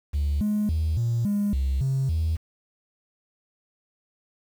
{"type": "tone with pitch steps", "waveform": "triangle", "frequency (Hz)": [72.1, 209.8, 79, 117.1, 204.3, 66.7, 134.1, 80.2], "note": ["D2", "G#3", "D#2", "A#2", "G#3", "C2", "C3", "E2"], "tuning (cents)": [-31, 18, 27, 8, -28, 34, 43, -47], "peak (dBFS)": -18, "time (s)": [0.13, 2.37], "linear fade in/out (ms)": 20, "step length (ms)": 280, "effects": ["tanh soft clip ceiling -18 dBFS", "8-bit"]}